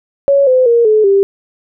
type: tone with pitch steps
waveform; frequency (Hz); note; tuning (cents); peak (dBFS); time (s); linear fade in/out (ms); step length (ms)
sine; 558 / 511.7 / 469.2 / 430.3 / 394.6; C#5 / C5 / A#4 / A4 / G4; +11 / -39 / +11 / -39 / +11; -6; 0.28-1.23; 0; 190
effects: none